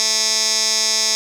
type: tone with band-pass filter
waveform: 15% pulse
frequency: 219.3 Hz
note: A3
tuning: 6 cents flat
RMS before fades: -18 dBFS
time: 0-1.15 s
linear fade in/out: 0 ms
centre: 5700 Hz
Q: 5
effects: none